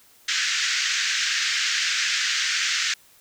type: band-pass noise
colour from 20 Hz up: pink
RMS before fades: -24 dBFS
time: 0.28-2.94 s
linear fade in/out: 5 ms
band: 1500 to 6900 Hz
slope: 48 dB/octave
effects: white hiss -55 dBFS RMS until 3.2 s